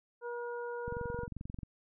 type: harmonic tone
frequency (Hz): 478.6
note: A#4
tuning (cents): +46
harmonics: 1 / 2 / 3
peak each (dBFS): -38 / -44 / -46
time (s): 0.21-1.28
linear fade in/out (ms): 50
type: click train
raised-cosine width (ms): 5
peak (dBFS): -29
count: 18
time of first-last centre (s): 0.88-1.632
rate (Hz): 22.6
effects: none